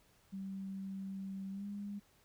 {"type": "tone with pitch glide", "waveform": "sine", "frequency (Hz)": [193.4, 202.9], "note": ["G3", "G#3"], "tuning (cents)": [-23, -40], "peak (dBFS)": -40, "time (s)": [0.32, 2], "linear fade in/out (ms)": 20, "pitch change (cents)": 83, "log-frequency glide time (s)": [1.51, 1.66], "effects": ["pink hiss -69 dBFS RMS until 2.24 s"]}